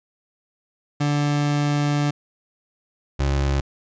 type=tone pair in turn; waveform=30% pulse; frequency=145.9 / 69.29 Hz; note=D3 / C#2; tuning=-11 / 0 cents; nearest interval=octave + minor second; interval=1289 cents; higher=first; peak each=-16 dBFS; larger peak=neither; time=1-2.11 / 3.19-3.61 s; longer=first; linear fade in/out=10 ms; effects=resampled to 16000 Hz